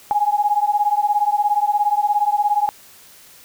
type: beating tone pair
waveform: sine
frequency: 821 / 838 Hz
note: G#5 / G#5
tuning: -20 / +15 cents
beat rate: 17 Hz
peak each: -18 dBFS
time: 0.11-2.69 s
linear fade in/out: 0 ms
effects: white hiss -46 dBFS RMS until 3.44 s